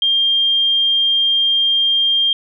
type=tone; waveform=sine; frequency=3200 Hz; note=G7; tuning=35 cents sharp; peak=-12 dBFS; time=0.02-2.33 s; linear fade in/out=2 ms; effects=none